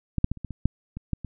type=clicks; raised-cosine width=5 ms; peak=-12 / -6 / -14 / -29 / -20 / -22 / -7 / -22 / -13 / -22 dBFS; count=10; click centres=0.183 / 0.244 / 0.316 / 0.373 / 0.447 / 0.507 / 0.656 / 0.97 / 1.133 / 1.247 s; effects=none